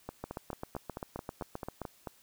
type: two click trains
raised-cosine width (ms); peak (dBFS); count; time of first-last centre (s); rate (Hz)
1; -23 / -24; 13 / 10; 0.24-1.817 / 0.09-2.072; 7.61 / 4.54
effects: white hiss -63 dBFS RMS until 2.22 s